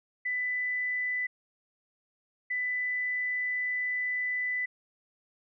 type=tone pair in turn; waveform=sine; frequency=1994 / 1994 Hz; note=B6 / B6; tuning=+16 / +16 cents; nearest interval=unison; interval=0 cents; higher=neither; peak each=-28 dBFS; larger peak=neither; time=0.25-1.27 / 2.5-4.66 s; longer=second; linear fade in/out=10 ms; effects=none